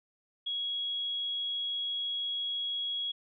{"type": "tone", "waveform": "sine", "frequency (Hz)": 3322, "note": "G#7", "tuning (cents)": 0, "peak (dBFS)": -31, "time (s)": [0.46, 3.12], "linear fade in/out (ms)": 10, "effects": []}